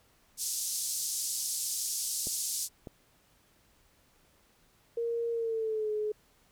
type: band-pass noise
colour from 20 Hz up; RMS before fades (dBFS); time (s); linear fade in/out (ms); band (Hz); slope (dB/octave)
pink; -34; 0.37-2.69; 50; 5300 to 12000; 24
type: clicks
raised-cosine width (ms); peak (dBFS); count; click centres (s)
2; -28; 2; 2.271 / 2.872
type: tone with pitch glide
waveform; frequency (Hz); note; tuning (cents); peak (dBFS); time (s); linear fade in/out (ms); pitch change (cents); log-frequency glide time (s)
sine; 466.2 to 425; A#4 to G#4; 0 to +40; -29; 4.97-6.12; 5; -160; 5.31-5.91
effects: pink hiss -66 dBFS RMS until 6.51 s